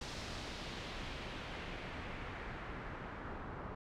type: noise with low-pass filter sweep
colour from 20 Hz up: pink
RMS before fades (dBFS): -45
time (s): 0.01-3.75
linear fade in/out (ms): 5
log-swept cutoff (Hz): 5300 to 1200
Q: 1.3
effects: none